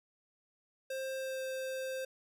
square tone with pitch glide, 529 to 524.4 Hz, C5 to C5, +19 to +4 cents, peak -37 dBFS, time 0.9-2.05 s, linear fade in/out 5 ms, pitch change -15 cents, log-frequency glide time 1.16-1.43 s, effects none

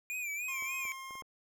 square tone with vibrato, 2400 Hz, D7, 37 cents sharp, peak -36 dBFS, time 0.1-0.92 s, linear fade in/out 0 ms, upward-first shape sine, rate 3.4 Hz, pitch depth 85 cents each way
25% pulse tone, 1065 Hz, C6, 30 cents sharp, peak -39 dBFS, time 0.48-1.22 s, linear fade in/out 5 ms
clicks, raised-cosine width 1 ms, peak -39 dBFS, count 5, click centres 0.624 / 0.853 / 1.108 / 1.154 / 1.222 s
effects none

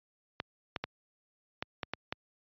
clicks, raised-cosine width 0.3 ms, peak -17 dBFS, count 7, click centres 0.401 / 0.762 / 0.84 / 1.625 / 1.832 / 1.936 / 2.125 s, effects high-pass 80 Hz 12 dB/octave + resampled to 11025 Hz

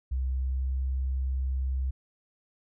sine tone with pitch glide, 64.7 to 65.53 Hz, C2 to C2, -19 to +3 cents, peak -26 dBFS, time 0.11-1.91 s, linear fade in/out 10 ms, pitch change +22 cents, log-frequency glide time 0.25-0.73 s, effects none

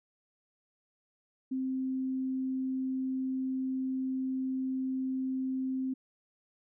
sine tone, 261.6 Hz, C4, in tune, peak -30 dBFS, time 1.51-5.94 s, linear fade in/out 10 ms, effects none

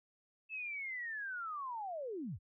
sine linear sweep, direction down, 2641 to 60.1 Hz, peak -39 dBFS, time 0.49-2.39 s, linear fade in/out 50 ms, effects none

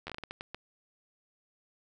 slowing click train, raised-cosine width 0.3 ms, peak -23 dBFS, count 10, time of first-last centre 0.07-0.546 s, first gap 11 ms, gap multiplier 1.37, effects none

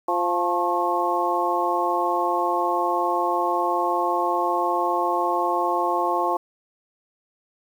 harmonic tone with a mistuned harmonic, 174.61 Hz, F3, in tune, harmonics 2 / 3 / 4 / 5 / 6, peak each -27 / -29 / -26 / -25 / -25 dBFS, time 0.08-6.37 s, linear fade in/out 5 ms, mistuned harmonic 6, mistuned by +57 cents, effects 8-bit

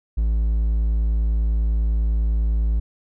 triangle tone, 55 Hz, A1, in tune, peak -15 dBFS, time 0.17-2.8 s, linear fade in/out 10 ms, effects none

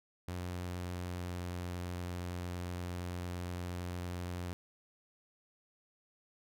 sawtooth tone with pitch glide, 89.3 to 88.73 Hz, F2 to F2, +39 to +28 cents, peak -34 dBFS, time 0.28-4.53 s, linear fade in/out 0 ms, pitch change -11 cents, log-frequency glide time 0.91-1.54 s, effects none

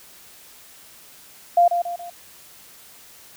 sine tone with echo, 696 Hz, F5, 6 cents flat, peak -11 dBFS, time 1.57-1.68 s, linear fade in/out 5 ms, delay 140 ms, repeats 3, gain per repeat -7 dB, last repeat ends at 2.1 s, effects white hiss -47 dBFS RMS until 3.36 s

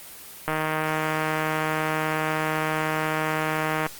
click train, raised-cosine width 0.5 ms, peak -10 dBFS, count 529, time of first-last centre 0.48-3.865 s, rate 156 Hz, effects white hiss -42 dBFS RMS until 3.99 s + Opus 24 kbps

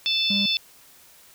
harmonic tone, 880 Hz, A5, in tune, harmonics 3 / 4 / 5 / 6, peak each -28 / -22 / -31 / -29 dBFS, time 0.06-0.57 s, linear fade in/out 0 ms
triangle tone, 200.3 Hz, G3, 38 cents sharp, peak -23 dBFS, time 0.3-0.46 s, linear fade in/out 5 ms
effects white hiss -52 dBFS RMS until 1.34 s

